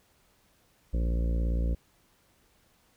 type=harmonic tone; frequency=57.6 Hz; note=A#1; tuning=20 cents flat; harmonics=1 / 2 / 3 / 4 / 5 / 6 / 7 / 8 / 9 / 10; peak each=-25 / -41 / -37 / -44 / -42 / -49 / -50 / -49 / -45 / -51 dBFS; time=0.93-1.75 s; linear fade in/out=10 ms; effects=pink hiss -66 dBFS RMS until 2.96 s